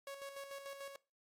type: tone with tremolo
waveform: sawtooth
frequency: 554.4 Hz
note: C#5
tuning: in tune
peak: -40 dBFS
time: 0.07-0.96 s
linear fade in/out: 2 ms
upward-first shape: square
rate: 6.8 Hz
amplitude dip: 50%
effects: noise-tail reverb RT60 0.3 s tail -21 dB re dry + MP3 64 kbps